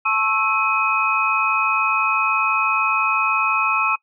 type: tone cluster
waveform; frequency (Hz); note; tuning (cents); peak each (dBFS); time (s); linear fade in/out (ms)
sine; 873 / 1089 / 1315 / 2519; A5 / C#6 / E6 / D#7; -14 / -31 / -5 / +21; -27 / -22 / -21 / -20; 0.05-3.96; 10
effects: noise-tail reverb RT60 0.1 s tail -23 dB re dry